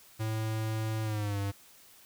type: tone with pitch glide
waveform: square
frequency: 110 to 99.71 Hz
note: A2 to G2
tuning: 0 to +30 cents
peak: -31 dBFS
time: 0.19-1.52 s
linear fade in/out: 20 ms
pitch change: -170 cents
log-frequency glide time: 1.03-1.39 s
effects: white hiss -57 dBFS RMS until 2.05 s